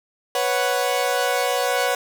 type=chord; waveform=sawtooth; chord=B suspended second; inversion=none; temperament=equal; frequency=493.9 / 554.4 / 740 Hz; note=B4 / C#5 / F#5; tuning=0 / 0 / 0 cents; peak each=-20 dBFS; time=0.35-1.95 s; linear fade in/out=2 ms; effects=none